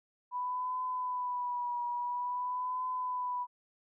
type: tone with vibrato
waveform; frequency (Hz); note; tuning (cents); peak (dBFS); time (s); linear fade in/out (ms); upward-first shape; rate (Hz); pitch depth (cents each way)
sine; 987.8; B5; 0; -32; 0.31-3.47; 50; triangle; 0.49; 45
effects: none